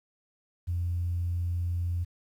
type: tone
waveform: sine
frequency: 87 Hz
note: F2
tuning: 6 cents flat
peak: -26 dBFS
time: 0.67-2.05 s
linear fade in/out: 20 ms
effects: tanh soft clip ceiling -22 dBFS + 10-bit